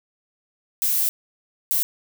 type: noise bursts at uneven times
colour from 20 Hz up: violet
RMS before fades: -21 dBFS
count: 2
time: 0.82-1.09 / 1.71-1.83 s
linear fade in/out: 0 ms
effects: none